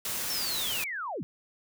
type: noise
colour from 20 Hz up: white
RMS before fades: -33 dBFS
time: 0.05-0.84 s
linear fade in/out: 2 ms
type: linear sweep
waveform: sine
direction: down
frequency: 5480 to 112.8 Hz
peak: -32 dBFS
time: 0.3-1.23 s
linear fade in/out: 0 ms
effects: none